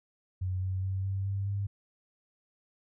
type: tone with pitch steps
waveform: sine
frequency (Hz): 92.5 / 93.95 / 95.43 / 96.93 / 98.45 / 100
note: F#2 / F#2 / G2 / G2 / G2 / G2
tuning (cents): 0 / +27 / -46 / -19 / +8 / +35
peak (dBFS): -29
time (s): 0.41-1.67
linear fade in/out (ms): 10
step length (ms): 210
effects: none